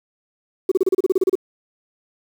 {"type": "tone bursts", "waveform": "sine", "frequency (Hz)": 377.7, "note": "F#4", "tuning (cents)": 36, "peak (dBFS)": -11, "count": 12, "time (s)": [0.69, 1.354], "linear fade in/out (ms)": 5, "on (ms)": 26, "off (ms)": 32, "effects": ["tanh soft clip ceiling -8 dBFS", "7-bit"]}